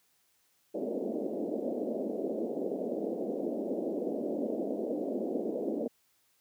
pink band-pass noise, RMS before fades -34 dBFS, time 0.74-5.88 s, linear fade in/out 10 ms, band 220 to 620 Hz, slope 48 dB/octave, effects white hiss -71 dBFS RMS until 6.4 s + high-pass 60 Hz 12 dB/octave

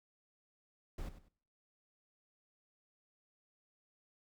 brown noise with echo, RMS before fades -42 dBFS, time 0.98-1.09 s, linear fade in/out 5 ms, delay 98 ms, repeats 2, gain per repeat -12 dB, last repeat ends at 1.286 s, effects noise-tail reverb RT60 0.6 s tail -23 dB re dry

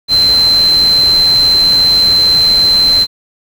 sine tone in noise, 4093 Hz, C8, 39 cents flat, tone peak -6 dBFS, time 0.08-3.07 s, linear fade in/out 50 ms, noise pink, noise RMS -23 dBFS, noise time 0.08-3.07 s, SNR +14 dB, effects none

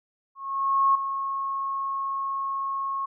sine tone with ADSR envelope, 1091 Hz, C#6, 28 cents flat, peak -16 dBFS, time 0.35-3.06 s, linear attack 600 ms, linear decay 5 ms, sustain -10 dB, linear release 11 ms, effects none

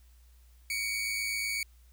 sawtooth tone pair together, 2241 / 2349 Hz, C#7 / D7, +18 / 0 cents, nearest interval minor second, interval 82 cents, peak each -28 / -35 dBFS, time 0.7-1.63 s, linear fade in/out 2 ms, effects added 60 Hz sine -55 dBFS peak until 1.92 s + white hiss -68 dBFS RMS until 1.92 s

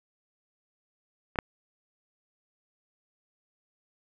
clicks, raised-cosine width 0.5 ms, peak -22 / -8 dBFS, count 2, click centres 1.358 / 1.388 s, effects none

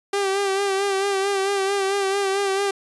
sawtooth tone with vibrato, 393.5 Hz, G4, 7 cents sharp, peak -16 dBFS, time 0.13-2.71 s, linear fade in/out 5 ms, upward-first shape sine, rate 4.5 Hz, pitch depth 43 cents each way, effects resampled to 24000 Hz

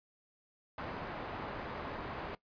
white low-pass noise, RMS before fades -42 dBFS, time 0.78-2.35 s, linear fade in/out 2 ms, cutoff 1100 Hz, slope 12 dB/octave, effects noise-tail reverb RT60 0.1 s tail -19 dB re dry + resampled to 11025 Hz

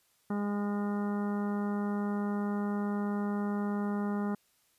harmonic tone, 204.6 Hz, G#3, 26 cents flat, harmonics 1 / 2 / 3 / 4 / 5 / 6 / 7 / 9, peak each -30 / -39 / -46 / -43 / -47 / -46 / -48 / -55 dBFS, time 0.3-4.35 s, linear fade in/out 5 ms, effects white hiss -70 dBFS RMS until 4.78 s + resampled to 32000 Hz

